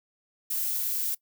violet noise, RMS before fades -29 dBFS, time 0.5-1.15 s, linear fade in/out 10 ms, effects noise-tail reverb RT60 0.1 s tail -21 dB re dry

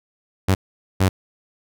sawtooth tone bursts at uneven times, 95 Hz, F#2, 46 cents sharp, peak -10 dBFS, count 2, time 0.48-0.55 / 1-1.09 s, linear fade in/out 10 ms, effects none

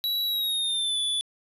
square tone with pitch glide, 3912 to 3465 Hz, B7 to A7, -17 to -27 cents, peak -25 dBFS, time 0.04-1.21 s, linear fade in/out 0 ms, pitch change -210 cents, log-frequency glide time 0.26-0.99 s, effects resampled to 32000 Hz + 11-bit

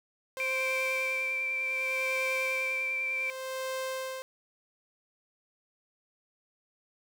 sawtooth tone with tremolo, 523.3 Hz, C5, in tune, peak -28 dBFS, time 0.37-4.22 s, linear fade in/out 0 ms, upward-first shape sine, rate 0.66 Hz, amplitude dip 80%
sine tone with vibrato, 2344 Hz, D7, 4 cents flat, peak -29 dBFS, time 0.4-3.3 s, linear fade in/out 0 ms, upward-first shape sine, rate 10 Hz, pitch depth 15 cents each way
effects none

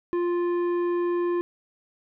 triangle tone with tanh clipping, 349.2 Hz, F4, in tune, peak -24 dBFS, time 0.13-1.41 s, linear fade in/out 0 ms, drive 14 dB, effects none

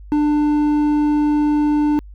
sine tone with hard clipping, 297.3 Hz, D4, 21 cents sharp, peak -15 dBFS, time 0.12-1.99 s, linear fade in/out 0 ms, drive 6 dB, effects added 50 Hz sine -35 dBFS peak until 2.14 s

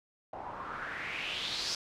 white noise with low-pass filter sweep, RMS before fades -38 dBFS, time 0.33-1.75 s, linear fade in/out 2 ms, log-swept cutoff 760 to 5400 Hz, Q 3.9, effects none

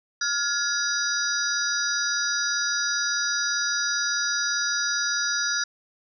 sine tone cluster, 1408 / 1690 / 3836 / 4865 / 5830 Hz, F6 / G#6 / A#7 / D#8 / F#8, +14 / +30 / +49 / -40 / -26 cents, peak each -27 / -30 / -35 / -29 / -29 dBFS, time 0.21-5.64 s, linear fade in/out 5 ms, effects none

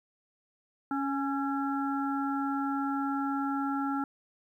harmonic tone with a mistuned harmonic, 277.2 Hz, C#4, in tune, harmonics 1 / 3 / 5 / 6, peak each -30 / -35 / -35 / -49 dBFS, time 0.91-4.04 s, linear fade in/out 2 ms, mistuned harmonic 5, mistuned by -35 cents, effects 11-bit

